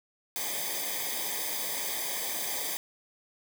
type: noise with comb filter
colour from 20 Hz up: white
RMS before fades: -33 dBFS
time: 0.36-2.77 s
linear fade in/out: 0 ms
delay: 0.72 ms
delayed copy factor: -1
effects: none